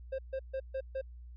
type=tone bursts; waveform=triangle; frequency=531 Hz; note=C5; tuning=25 cents sharp; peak=-31 dBFS; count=5; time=0.12-1.015 s; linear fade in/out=10 ms; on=67 ms; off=140 ms; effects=added 60 Hz sine -46 dBFS peak until 1.36 s + resampled to 11025 Hz